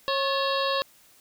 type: harmonic tone with a mistuned harmonic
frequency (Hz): 546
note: C#5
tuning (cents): -26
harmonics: 1 / 2 / 3 / 5 / 6 / 7 / 8 / 9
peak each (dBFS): -27 / -28 / -34 / -35 / -36 / -33 / -34 / -42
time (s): 0.08-0.82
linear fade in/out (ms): 0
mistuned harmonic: 3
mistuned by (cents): +87
effects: white hiss -57 dBFS RMS until 1.2 s